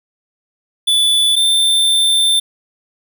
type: tone pair in turn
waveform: square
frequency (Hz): 3473 / 3564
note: A7 / A7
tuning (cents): -23 / +22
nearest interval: unison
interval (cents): 45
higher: second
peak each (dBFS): -11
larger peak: neither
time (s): 0.87-1.36 / 1.36-2.4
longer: second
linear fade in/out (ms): 10
effects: none